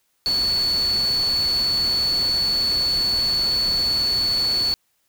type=tone in noise; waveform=sine; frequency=4435 Hz; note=C#8; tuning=in tune; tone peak=-18 dBFS; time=0.26-4.74 s; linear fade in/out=0 ms; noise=pink; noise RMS=-33 dBFS; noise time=0.26-4.74 s; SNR=+12 dB; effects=white hiss -68 dBFS RMS until 5.08 s